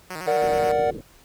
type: tone with vibrato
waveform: 5% pulse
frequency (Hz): 169.7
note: F3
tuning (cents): -49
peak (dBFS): -20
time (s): 0.1-0.72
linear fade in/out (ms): 5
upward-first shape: square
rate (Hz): 9.3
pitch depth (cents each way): 140
type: chord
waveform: triangle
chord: Bb augmented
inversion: none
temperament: equal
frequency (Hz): 466.2 / 587.3 / 740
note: Bb4 / D5 / F#5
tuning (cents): 0 / 0 / 0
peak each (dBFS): -21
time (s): 0.27-0.91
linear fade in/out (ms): 10
type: low-pass noise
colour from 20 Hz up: white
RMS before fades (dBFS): -36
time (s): 0.42-1.01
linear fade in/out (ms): 2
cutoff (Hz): 500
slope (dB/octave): 48
effects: pink hiss -53 dBFS RMS until 1.24 s